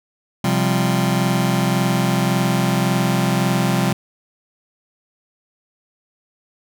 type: chord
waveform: sawtooth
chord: C suspended fourth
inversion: none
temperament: just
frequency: 130.81 / 174.42 / 196.22 Hz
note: C3 / F3 / G3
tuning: 0 / -2 / +2 cents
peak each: -16 dBFS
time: 0.44-3.93 s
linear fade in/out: 5 ms
effects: none

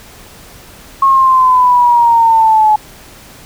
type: exponential sweep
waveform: sine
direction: down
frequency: 1091 to 849 Hz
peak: -5 dBFS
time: 1.02-2.76 s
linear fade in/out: 5 ms
effects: pink hiss -37 dBFS RMS until 3.45 s

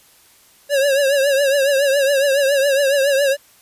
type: tone with vibrato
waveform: square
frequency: 554.4 Hz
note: C#5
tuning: in tune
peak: -14 dBFS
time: 0.69-3.37 s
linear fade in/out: 50 ms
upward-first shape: triangle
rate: 7.2 Hz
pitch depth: 92 cents each way
effects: white hiss -51 dBFS RMS until 3.61 s + resampled to 32000 Hz

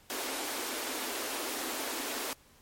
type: high-pass noise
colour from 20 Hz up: pink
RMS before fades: -36 dBFS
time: 0.1-2.33 s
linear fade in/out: 0 ms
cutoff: 240 Hz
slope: 96 dB/octave
effects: pink hiss -61 dBFS RMS until 2.61 s + MP3 64 kbps

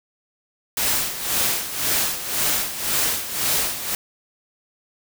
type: noise with tremolo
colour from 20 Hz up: white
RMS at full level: -20 dBFS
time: 0.77-3.95 s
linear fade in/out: 2 ms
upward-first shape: sine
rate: 1.9 Hz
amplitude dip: 70%
effects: none

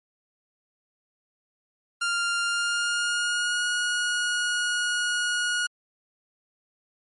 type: tone with pitch glide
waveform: sawtooth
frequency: 1396.9 to 1447 Hz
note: F6 to F#6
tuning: 0 to -39 cents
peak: -20 dBFS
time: 2.01-5.67 s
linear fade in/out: 10 ms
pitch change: +61 cents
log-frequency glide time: 2.42-3.66 s
effects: MP3 48 kbps

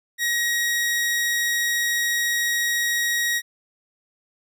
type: tone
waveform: sawtooth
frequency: 1894 Hz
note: A#6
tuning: 27 cents sharp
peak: -17 dBFS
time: 0.18-3.42 s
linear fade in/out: 50 ms
effects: none

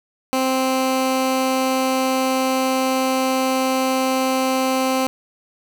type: tone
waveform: 15% pulse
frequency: 261.6 Hz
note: C4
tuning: in tune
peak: -11 dBFS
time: 0.33-5.07 s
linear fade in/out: 0 ms
effects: none

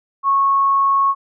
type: tone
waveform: sine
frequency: 1100 Hz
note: C#6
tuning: 14 cents flat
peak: -12 dBFS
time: 0.23-1.15 s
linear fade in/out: 50 ms
effects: none

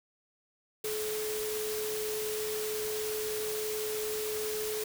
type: tone in noise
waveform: sine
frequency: 428.9 Hz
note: A4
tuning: 44 cents flat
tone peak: -33 dBFS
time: 0.84-4.84 s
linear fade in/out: 5 ms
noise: white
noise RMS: -38 dBFS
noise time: 0.84-4.84 s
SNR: +2 dB
effects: none

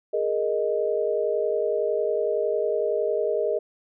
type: chord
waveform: sine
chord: Ab suspended second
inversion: none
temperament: equal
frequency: 415.3 / 466.2 / 622.3 Hz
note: Ab4 / Bb4 / Eb5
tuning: 0 / 0 / 0 cents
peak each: -26 dBFS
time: 0.13-3.59 s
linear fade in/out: 10 ms
effects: none

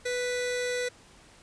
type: tone pair together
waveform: sawtooth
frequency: 493.9 / 987.8 Hz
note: B4 / B5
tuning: 0 / 0 cents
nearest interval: octave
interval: 1200 cents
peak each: -24 / -31 dBFS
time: 0.05-0.89 s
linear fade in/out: 10 ms
effects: pink hiss -55 dBFS RMS until 1.42 s + resampled to 22050 Hz

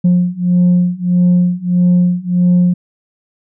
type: beating tone pair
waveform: sine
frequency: 177.2 / 178.8 Hz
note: F3 / F3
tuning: +25 / +41 cents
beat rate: 1.6 Hz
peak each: -11 / -10 dBFS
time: 0.04-2.74 s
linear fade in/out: 10 ms
effects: tanh soft clip ceiling -5 dBFS

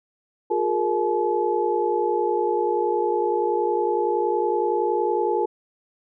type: tone cluster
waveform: sine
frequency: 355.5 / 415.7 / 466.4 / 858 Hz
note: F4 / G#4 / A#4 / A5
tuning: +31 / +2 / +1 / -44 cents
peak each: -25 dBFS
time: 0.5-5.46 s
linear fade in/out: 10 ms
effects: none

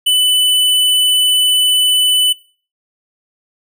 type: tone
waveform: square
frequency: 2995 Hz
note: F#7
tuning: 20 cents sharp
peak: -10 dBFS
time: 0.06-2.33 s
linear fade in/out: 10 ms
effects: noise-tail reverb RT60 0.4 s tail -21 dB re dry

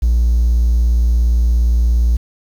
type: tone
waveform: triangle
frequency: 58.6 Hz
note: A#1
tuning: 10 cents sharp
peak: -7 dBFS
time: 0.02-2.17 s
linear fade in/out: 10 ms
effects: tanh soft clip ceiling -5 dBFS + 7-bit

